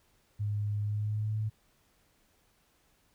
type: tone with pitch glide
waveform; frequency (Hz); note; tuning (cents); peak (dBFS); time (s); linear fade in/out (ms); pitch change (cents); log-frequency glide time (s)
sine; 103.83 to 108.05; G#2 to A2; 0 to -31; -29; 0.39-1.5; 20; +69; 0.82-1.37
effects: pink hiss -69 dBFS RMS until 3.14 s